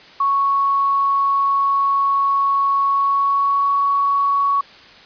sine tone with pitch glide, 1108.7 to 1119 Hz, C#6 to C#6, 0 to +16 cents, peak -14 dBFS, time 0.2-4.61 s, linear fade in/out 5 ms, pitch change +16 cents, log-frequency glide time 2.88-3.73 s, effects white hiss -43 dBFS RMS until 5.05 s + resampled to 11025 Hz

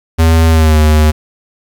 square tone with pitch glide, 81.4 to 76.83 Hz, E2 to D#2, -21 to -21 cents, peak -6 dBFS, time 0.18-1.12 s, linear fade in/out 20 ms, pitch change -100 cents, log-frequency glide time 0.49-0.78 s, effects 8-bit

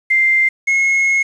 sine / triangle tone pair in turn, 2093 / 2169 Hz, C7 / C#7, 0 / -38 cents, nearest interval minor second, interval 62 cents, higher second, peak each -10 dBFS, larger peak neither, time 0.1-0.49 / 0.67-1.23 s, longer second, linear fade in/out 10 ms, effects resampled to 22050 Hz + 7-bit

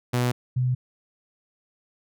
sawtooth / sine tone pair in turn, 123.1 / 126.27 Hz, B2 / B2, -5 / +39 cents, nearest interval unison, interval 44 cents, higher second, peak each -17 / -20 dBFS, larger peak first, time 0.13-0.32 / 0.56-0.75 s, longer neither, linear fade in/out 10 ms, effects none

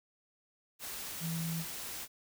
sine tone in noise, 164.9 Hz, E3, 1 cent sharp, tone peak -34 dBFS, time 1.2-1.65 s, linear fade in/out 50 ms, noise white, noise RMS -42 dBFS, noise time 0.79-2.08 s, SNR +5 dB, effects none

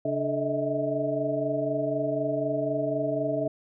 sine tone cluster, 138 / 293.4 / 434.4 / 622 / 646 Hz, C#3 / D4 / A4 / D#5 / E5, -7 / -2 / -22 / -1 / -35 cents, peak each -35 / -31 / -33 / -33 / -28 dBFS, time 0.05-3.48 s, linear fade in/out 5 ms, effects none

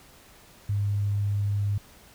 sine tone, 101.7 Hz, G#2, 36 cents flat, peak -23 dBFS, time 0.69-1.78 s, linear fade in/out 5 ms, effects pink hiss -53 dBFS RMS until 2.14 s

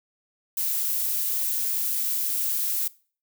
violet noise, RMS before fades -26 dBFS, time 0.57-2.88 s, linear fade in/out 5 ms, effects noise-tail reverb RT60 0.4 s tail -21 dB re dry

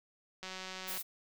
click train, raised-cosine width 0.2 ms, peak -26 dBFS, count 103, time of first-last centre 0.43-0.975 s, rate 187 Hz
blue noise, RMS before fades -40 dBFS, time 0.87-1.03 s, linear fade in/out 20 ms
effects none

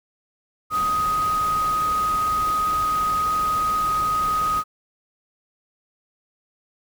sine tone in noise, 1252 Hz, D#6, 10 cents sharp, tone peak -19 dBFS, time 0.7-4.64 s, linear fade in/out 50 ms, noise pink, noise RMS -34 dBFS, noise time 0.7-4.64 s, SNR +12 dB, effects none

